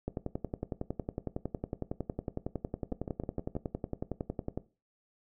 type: two click trains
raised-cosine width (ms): 2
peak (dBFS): -20 / -24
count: 50 / 5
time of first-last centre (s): 0.08-4.575 / 2.92-3.553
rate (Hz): 10.9 / 6.32
effects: noise-tail reverb RT60 0.3 s tail -17 dB re dry